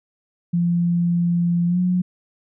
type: tone with pitch glide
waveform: sine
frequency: 172.6 to 180.66 Hz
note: F3 to F#3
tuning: -20 to -41 cents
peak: -16 dBFS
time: 0.53-2.02 s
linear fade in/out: 10 ms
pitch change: +79 cents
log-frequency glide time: 1.67-1.79 s
effects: none